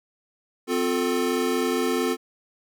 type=tone cluster; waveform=square; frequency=258.4 / 355.5 / 440.1 Hz; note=C4 / F4 / A4; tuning=-21 / +31 / 0 cents; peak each=-27 dBFS; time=0.67-2.17 s; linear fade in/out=50 ms; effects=none